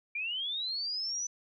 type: linear sweep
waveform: sine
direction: up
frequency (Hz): 2337 to 6030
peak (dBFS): -32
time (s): 0.15-1.27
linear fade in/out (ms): 5
effects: none